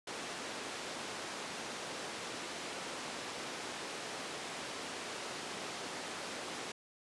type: band-pass noise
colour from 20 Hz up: pink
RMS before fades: -43 dBFS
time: 0.07-6.72 s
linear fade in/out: 5 ms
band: 290 to 7500 Hz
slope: 12 dB/octave
effects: resampled to 24000 Hz